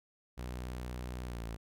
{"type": "tone with pitch glide", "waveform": "sawtooth", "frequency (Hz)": [61.8, 56.34], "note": ["B1", "A1"], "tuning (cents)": [2, 42], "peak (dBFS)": -35, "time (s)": [0.37, 1.57], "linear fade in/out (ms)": 20, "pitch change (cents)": -160, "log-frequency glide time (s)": [1.25, 1.45], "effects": []}